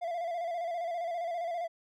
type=tone with vibrato; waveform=triangle; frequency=685 Hz; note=F5; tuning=34 cents flat; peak=-30 dBFS; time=0.01-1.68 s; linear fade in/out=20 ms; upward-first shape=square; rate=15 Hz; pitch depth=49 cents each way; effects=none